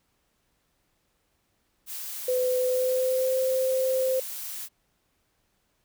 blue noise, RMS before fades -36 dBFS, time 1.86-4.69 s, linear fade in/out 50 ms
sine tone with pitch glide, 506 to 520.8 Hz, B4 to C5, +42 to -8 cents, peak -22 dBFS, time 2.28-4.2 s, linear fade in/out 5 ms, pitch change +50 cents, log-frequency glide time 2.61-3.39 s
effects pink hiss -72 dBFS RMS until 5.84 s

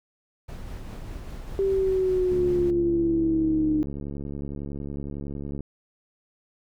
brown noise with tremolo, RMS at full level -35 dBFS, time 0.48-2.71 s, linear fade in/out 10 ms, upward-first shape sine, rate 5 Hz, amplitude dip 25%
sine linear sweep, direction down, 391.8 to 303.8 Hz, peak -20 dBFS, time 1.59-3.83 s, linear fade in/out 0 ms
click train, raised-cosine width 3 ms, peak -22 dBFS, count 234, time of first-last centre 2.32-5.606 s, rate 70.9 Hz
effects none

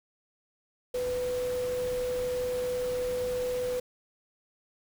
sine tone in noise, 498.5 Hz, B4, 16 cents sharp, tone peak -28 dBFS, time 0.94-3.8 s, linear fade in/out 5 ms, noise pink, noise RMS -42 dBFS, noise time 0.94-3.8 s, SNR +11 dB, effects none

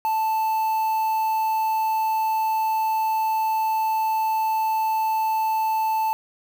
triangle tone with quantisation, 880 Hz, A5, in tune, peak -18 dBFS, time 0.05-6.13 s, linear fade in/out 0 ms, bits 6, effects none

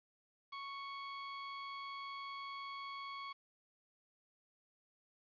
sawtooth tone, 1108.7 Hz, C#6, in tune, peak -40 dBFS, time 0.52-3.33 s, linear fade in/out 10 ms, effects resampled to 11025 Hz + 11-bit

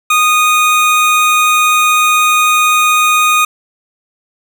25% pulse tone, 1237 Hz, D#6, 10 cents flat, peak -4 dBFS, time 0.1-3.45 s, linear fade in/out 5 ms, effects none

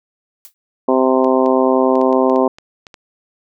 blue noise with exponential decay, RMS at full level -33 dBFS, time 0.45-0.54 s, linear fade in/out 0 ms, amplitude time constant 19 ms
harmonic tone, 130.3 Hz, C3, 7 cents flat, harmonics 2 / 3 / 4 / 5 / 6 / 7 / 8, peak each -16 / -16 / -17 / -19 / -24 / -22 / -22 dBFS, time 0.88-2.48 s, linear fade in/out 5 ms
clicks, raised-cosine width 0.2 ms, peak -20 dBFS, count 10, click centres 1.245 / 1.461 / 1.955 / 2.014 / 2.128 / 2.298 / 2.36 / 2.585 / 2.868 / 2.942 s
effects none

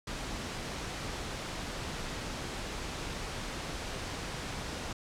pink noise, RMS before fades -38 dBFS, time 0.07-4.93 s, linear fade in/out 5 ms, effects low-pass 7000 Hz 12 dB/octave

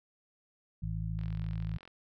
harmonic tone, 54 Hz, A1, 32 cents flat, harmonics 1 / 2 / 3, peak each -37 / -37 / -37 dBFS, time 0.82-1.78 s, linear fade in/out 10 ms
click train, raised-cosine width 0.3 ms, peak -36 dBFS, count 31, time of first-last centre 1.19-1.876 s, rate 43.7 Hz
effects none

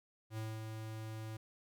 square tone with ADSR envelope, 110 Hz, A2, in tune, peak -39 dBFS, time 0.3-1.37 s, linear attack 76 ms, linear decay 220 ms, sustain -4 dB, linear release 6 ms, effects none

